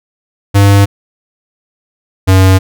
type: tone pair in turn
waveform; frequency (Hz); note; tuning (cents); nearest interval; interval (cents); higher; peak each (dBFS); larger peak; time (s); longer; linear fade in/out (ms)
square; 100 / 94.58; G2 / F#2; +35 / +39; minor second; 96; first; -4; neither; 0.54-0.86 / 2.27-2.59; neither; 20
effects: none